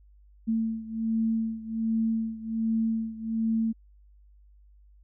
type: beating tone pair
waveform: sine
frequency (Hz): 223.7 / 225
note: A3 / A3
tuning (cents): +29 / +39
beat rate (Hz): 1.3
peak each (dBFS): -27 / -30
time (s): 0.47-3.73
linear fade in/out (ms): 20
effects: added 50 Hz sine -53 dBFS peak until 5.03 s